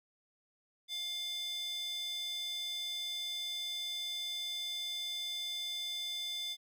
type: tone with high-pass filter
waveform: square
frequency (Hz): 705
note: F5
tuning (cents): +16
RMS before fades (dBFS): -39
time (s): 0.88-6.57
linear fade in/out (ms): 50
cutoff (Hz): 3400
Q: 4.7
effects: none